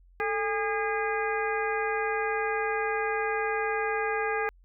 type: harmonic tone with a mistuned harmonic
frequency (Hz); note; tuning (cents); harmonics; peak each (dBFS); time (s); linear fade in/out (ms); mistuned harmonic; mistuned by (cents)
408; G#4; -31; 1 / 2 / 3 / 4 / 5 / 6; -30 / -32 / -35 / -33 / -36 / -39; 0.2-4.49; 0; 1; +130
effects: added 44 Hz sine -54 dBFS peak until 4.64 s